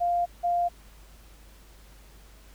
sine tone pair in turn, 698.5 / 698.5 Hz, F5 / F5, 0 / 0 cents, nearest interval unison, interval 0 cents, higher neither, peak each -22 dBFS, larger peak neither, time 0-0.26 / 0.43-0.69 s, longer neither, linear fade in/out 20 ms, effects added 50 Hz sine -50 dBFS peak until 2.54 s + pink hiss -56 dBFS RMS until 2.54 s

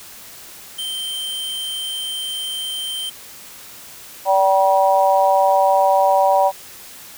square tone, 3125 Hz, G7, 6 cents flat, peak -24 dBFS, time 0.78-3.1 s, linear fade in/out 10 ms
harmonic tone, 192.6 Hz, G3, 30 cents flat, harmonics 3 / 4 / 5, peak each -16 / -15 / -18 dBFS, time 4.25-6.52 s, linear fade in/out 50 ms
effects white hiss -39 dBFS RMS until 7.17 s

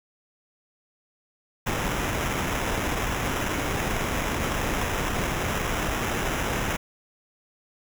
pink noise with sample-and-hold, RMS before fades -27 dBFS, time 1.66-6.77 s, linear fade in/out 10 ms, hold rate 4410 Hz, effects none

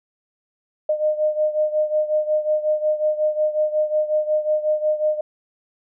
sine beating tone pair, 610 / 615.5 Hz, D#5 / D#5, -34 / -19 cents, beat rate 5.5 Hz, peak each -19 / -23 dBFS, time 0.89-5.21 s, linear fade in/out 5 ms, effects none

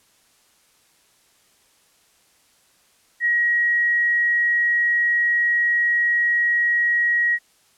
sine tone, 1900 Hz, A#6, 33 cents sharp, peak -16 dBFS, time 3.2-7.39 s, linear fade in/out 50 ms, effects white hiss -59 dBFS RMS until 7.77 s + low-pass 11000 Hz 12 dB/octave

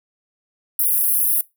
pink high-pass noise, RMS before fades -18 dBFS, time 0.79-1.41 s, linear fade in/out 2 ms, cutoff 10000 Hz, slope 96 dB/octave, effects noise-tail reverb RT60 0.2 s tail -20 dB re dry

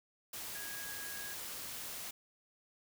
sine tone in noise, 1649 Hz, G#6, 13 cents flat, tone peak -47 dBFS, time 0.55-1.34 s, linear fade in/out 5 ms, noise white, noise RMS -44 dBFS, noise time 0.33-2.11 s, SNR -6 dB, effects none

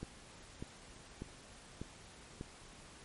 click train, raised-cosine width 3 ms, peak -29 dBFS, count 5, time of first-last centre 0.03-2.411 s, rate 1.68 Hz, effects pink hiss -56 dBFS RMS until 3.04 s + MP3 48 kbps

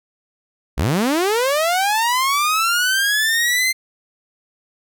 sawtooth linear sweep, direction up, 50 to 2093 Hz, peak -12 dBFS, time 0.77-3.73 s, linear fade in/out 20 ms, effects none

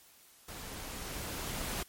pink noise with level ramp, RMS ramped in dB -45 to -36 dBFS, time 0.48-1.83 s, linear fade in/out 5 ms, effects white hiss -60 dBFS RMS until 1.88 s + MP3 64 kbps

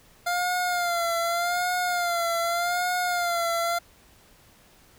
25% pulse tone with vibrato, 698.5 Hz, F5, in tune, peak -20 dBFS, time 0.26-3.79 s, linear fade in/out 10 ms, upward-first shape sine, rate 0.84 Hz, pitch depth 57 cents each way, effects pink hiss -56 dBFS RMS until 4.98 s

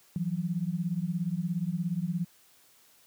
sine beating tone pair, 165.2 / 182.2 Hz, E3 / F#3, +4 / -26 cents, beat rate 17 Hz, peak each -31 dBFS, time 0.16-2.25 s, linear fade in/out 0 ms, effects white hiss -61 dBFS RMS until 3.06 s + high-pass 60 Hz 12 dB/octave

